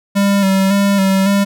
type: tone with vibrato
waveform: square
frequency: 196 Hz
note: G3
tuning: in tune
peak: -11 dBFS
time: 0.15-1.45 s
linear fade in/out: 20 ms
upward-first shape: square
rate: 1.8 Hz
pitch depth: 31 cents each way
effects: none